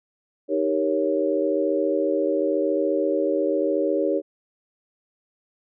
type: chord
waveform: sine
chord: Eb dominant seventh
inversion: none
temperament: equal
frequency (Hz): 311.1 / 392 / 466.2 / 554.4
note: Eb4 / G4 / Bb4 / Db5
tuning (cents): 0 / 0 / 0 / 0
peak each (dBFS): -25 / -25 / -27 / -24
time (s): 0.48-4.22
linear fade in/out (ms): 50
effects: none